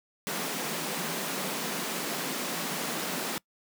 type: high-pass noise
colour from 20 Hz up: pink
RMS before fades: -33 dBFS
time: 0.27-3.38 s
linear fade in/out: 0 ms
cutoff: 150 Hz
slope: 96 dB/octave
effects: noise-tail reverb RT60 0.1 s tail -24 dB re dry